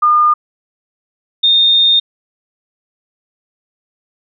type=tone pair in turn; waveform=sine; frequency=1213 / 3658 Hz; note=D#6 / A#7; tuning=-44 / -33 cents; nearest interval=octave + perfect fifth; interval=1911 cents; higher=second; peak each=-7 dBFS; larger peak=neither; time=0.02-0.34 / 1.43-2 s; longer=second; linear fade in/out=10 ms; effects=none